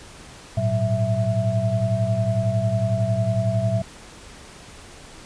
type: tone cluster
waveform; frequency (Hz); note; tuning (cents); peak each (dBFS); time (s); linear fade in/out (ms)
sine; 105.7 / 116.7 / 187.3 / 660; G#2 / A#2 / F#3 / E5; +31 / +2 / +21 / +2; -24 / -22 / -28 / -25; 0.57-3.82; 5
effects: pink hiss -43 dBFS RMS until 5.25 s + resampled to 22050 Hz